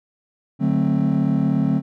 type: chord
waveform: triangle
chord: D dominant seventh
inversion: none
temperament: just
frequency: 146.83 / 183.54 / 220.2 / 264.3 Hz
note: D3 / F#3 / A3 / C4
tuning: 0 / -14 / +2 / +18 cents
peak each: -19 dBFS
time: 0.59-1.82 s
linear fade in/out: 50 ms
effects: tanh soft clip ceiling -9 dBFS